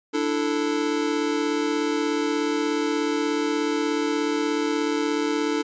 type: chord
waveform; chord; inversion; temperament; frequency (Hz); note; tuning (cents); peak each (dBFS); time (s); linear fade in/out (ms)
square; D suspended second; none; just; 293.7 / 330.4 / 440.5; D4 / E4 / A4; 0 / +4 / +2; -26 / -29 / -27; 0.13-5.63; 20
effects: resampled to 16000 Hz